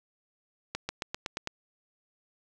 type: accelerating click train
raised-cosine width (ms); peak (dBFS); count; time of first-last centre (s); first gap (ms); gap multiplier
0.2; -15; 7; 0.75-1.474; 140; 0.94
effects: 9-bit